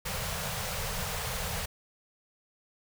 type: band-stop noise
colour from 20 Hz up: pink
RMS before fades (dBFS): -34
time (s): 0.05-1.66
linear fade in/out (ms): 10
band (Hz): 200 to 430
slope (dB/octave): 96
effects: none